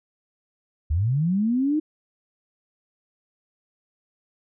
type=linear sweep; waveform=sine; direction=up; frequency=68.9 to 315.3 Hz; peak=-19 dBFS; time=0.9-1.8 s; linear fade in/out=10 ms; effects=none